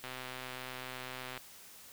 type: click train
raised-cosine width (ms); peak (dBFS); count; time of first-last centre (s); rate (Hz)
0.3; -26; 172; 0.04-1.376; 128
effects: white hiss -54 dBFS RMS until 1.92 s